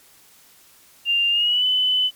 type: tone with pitch glide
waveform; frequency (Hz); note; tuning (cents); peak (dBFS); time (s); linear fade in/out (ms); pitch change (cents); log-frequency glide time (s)
sine; 2794 to 3012; F7 to F#7; 0 to +30; -16; 1.05-2.11; 50; +130; 1.3-1.66
effects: white hiss -52 dBFS RMS until 2.15 s + MP3 96 kbps